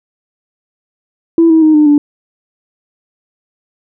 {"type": "tone with pitch steps", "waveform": "sine", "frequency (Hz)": [331.8, 321.4, 311.4, 301.6, 292.2], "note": ["E4", "E4", "D#4", "D4", "D4"], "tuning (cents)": [11, -44, 2, 46, -9], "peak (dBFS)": -3, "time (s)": [1.38, 1.98], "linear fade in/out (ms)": 2, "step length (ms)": 120, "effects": ["tanh soft clip ceiling 0 dBFS"]}